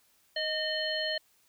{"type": "harmonic tone with a mistuned harmonic", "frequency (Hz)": 610, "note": "D#5", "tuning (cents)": -34, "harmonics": [1, 3, 5, 7], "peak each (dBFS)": [-34, -35, -35, -35], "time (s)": [0.36, 1.18], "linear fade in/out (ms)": 5, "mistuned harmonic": 1, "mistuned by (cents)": 41, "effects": ["white hiss -67 dBFS RMS until 1.48 s"]}